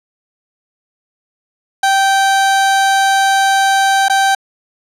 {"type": "tone with dropouts", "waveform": "30% pulse", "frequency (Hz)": 780, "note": "G5", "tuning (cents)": -9, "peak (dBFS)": -7, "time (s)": [1.83, 4.35], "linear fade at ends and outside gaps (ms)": 5, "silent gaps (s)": [4.084, 4.097], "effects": ["low-pass 10000 Hz 12 dB/octave"]}